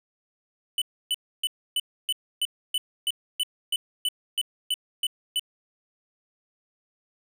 square tone bursts, 2990 Hz, F#7, 17 cents sharp, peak -23 dBFS, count 15, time 0.78-5.395 s, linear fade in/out 2 ms, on 37 ms, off 290 ms, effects none

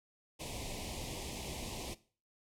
pink band-stop noise, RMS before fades -42 dBFS, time 0.39-1.95 s, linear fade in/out 20 ms, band 990 to 2100 Hz, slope 48 dB/octave, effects noise-tail reverb RT60 0.4 s tail -18 dB re dry + low-pass 11000 Hz 12 dB/octave

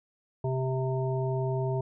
harmonic tone, 130.81 Hz, C3, in tune, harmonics 1 / 3 / 5 / 7, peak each -28 / -32 / -36 / -39 dBFS, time 0.44-1.81 s, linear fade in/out 5 ms, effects none

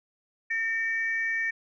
sine tone pair together, 1815 / 2287 Hz, A#6 / D7, -47 / -47 cents, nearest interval major third, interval 400 cents, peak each -26 / -31 dBFS, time 0.5-1.51 s, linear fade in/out 10 ms, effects tanh soft clip ceiling -18 dBFS

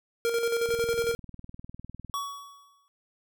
square tone with tremolo, 466.2 Hz, A#4, in tune, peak -24 dBFS, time 0.25-1.15 s, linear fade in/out 0 ms, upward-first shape square, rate 11 Hz, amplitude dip 45%
click train, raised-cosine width 5 ms, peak -30 dBFS, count 29, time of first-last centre 0.69-2.097 s, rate 19.9 Hz
square tone with exponential decay, 1126 Hz, C#6, 27 cents sharp, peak -28 dBFS, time 2.14-2.88 s, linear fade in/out 0 ms, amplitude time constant 160 ms
effects none

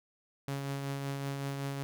sawtooth tone with tremolo, 138.8 Hz, C#3, 3 cents sharp, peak -29 dBFS, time 0.48-1.83 s, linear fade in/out 0 ms, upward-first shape triangle, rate 5.3 Hz, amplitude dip 35%, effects none

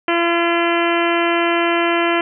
harmonic tone, 340.5 Hz, F4, 44 cents flat, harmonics 1 / 2 / 3 / 4 / 5 / 6 / 7 / 8 / 9, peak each -18 / -21 / -23 / -24 / -25 / -26 / -26 / -27 / -28 dBFS, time 0.08-2.21 s, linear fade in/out 2 ms, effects none

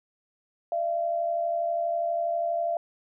sine tone pair together, 607.7 / 680 Hz, D#5 / F5, -41 / -46 cents, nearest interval major second, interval 195 cents, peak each -33 / -25 dBFS, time 0.72-2.77 s, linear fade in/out 2 ms, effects none

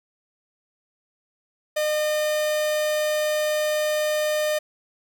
45% pulse tone, 608 Hz, D#5, 40 cents flat, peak -21 dBFS, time 1.76-4.59 s, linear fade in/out 10 ms, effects none

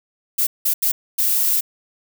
violet noise bursts at uneven times, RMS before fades -18 dBFS, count 4, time 0.38-0.47 / 0.65-0.74 / 0.82-0.92 / 1.18-1.61 s, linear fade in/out 10 ms, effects none

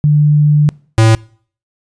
sine / square tone pair in turn, 148.7 / 111.72 Hz, D3 / A2, +22 / +27 cents, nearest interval perfect fourth, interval 495 cents, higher first, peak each -6 dBFS, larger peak neither, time 0.04-0.69 / 0.98-1.15 s, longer first, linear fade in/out 0 ms, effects noise-tail reverb RT60 0.5 s tail -24 dB re dry + resampled to 22050 Hz

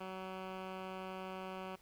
10% pulse tone with low-pass filter, 187.9 Hz, F#3, 27 cents sharp, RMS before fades -45 dBFS, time 0-1.76 s, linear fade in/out 10 ms, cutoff 2400 Hz, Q 1.3, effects pink hiss -66 dBFS RMS until 1.81 s

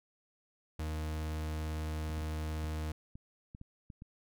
40% pulse tone, 77.78 Hz, D#2, in tune, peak -34 dBFS, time 0.79-2.92 s, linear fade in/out 5 ms
clicks, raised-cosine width 5 ms, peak -35 dBFS, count 9, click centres 2.098 / 2.179 / 2.216 / 2.643 / 3.155 / 3.549 / 3.614 / 3.902 / 4.021 s
effects none

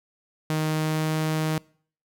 sawtooth tone with pitch glide, 155.9 to 156.8 Hz, D#3 to D#3, +4 to +14 cents, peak -19 dBFS, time 0.5-1.58 s, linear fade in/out 0 ms, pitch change +10 cents, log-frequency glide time 0.75-1.14 s, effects noise-tail reverb RT60 0.5 s tail -24 dB re dry

